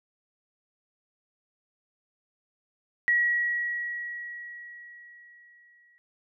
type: tone with exponential decay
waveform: sine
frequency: 1916 Hz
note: A#6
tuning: 47 cents sharp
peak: -19 dBFS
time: 3.08-5.98 s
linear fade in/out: 0 ms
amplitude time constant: 630 ms
effects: none